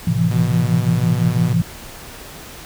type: chord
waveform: sine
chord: F major seventh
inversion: first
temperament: equal with one note detuned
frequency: 110 / 130.81 / 164.81 / 170.72 Hz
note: A2 / C3 / E3 / F3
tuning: 0 / 0 / 0 / -39 cents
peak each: -20 / -21 / -19 / -19 dBFS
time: 0.07-1.62 s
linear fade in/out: 5 ms
type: tone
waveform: sawtooth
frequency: 122.8 Hz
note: B2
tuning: 9 cents flat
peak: -21 dBFS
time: 0.31-1.53 s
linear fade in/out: 0 ms
effects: pink hiss -36 dBFS RMS until 2.65 s